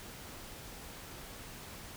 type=silence; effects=pink hiss -48 dBFS RMS until 1.96 s